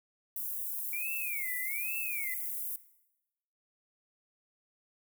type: high-pass noise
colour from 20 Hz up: white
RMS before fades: -37 dBFS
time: 0.36-2.76 s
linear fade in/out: 2 ms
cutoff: 11000 Hz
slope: 24 dB/octave
type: tone with vibrato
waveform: sine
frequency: 2292 Hz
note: D7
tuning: 43 cents flat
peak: -36 dBFS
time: 0.93-2.34 s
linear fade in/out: 2 ms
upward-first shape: sine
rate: 1.2 Hz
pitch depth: 250 cents each way
effects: noise-tail reverb RT60 0.9 s tail -17 dB re dry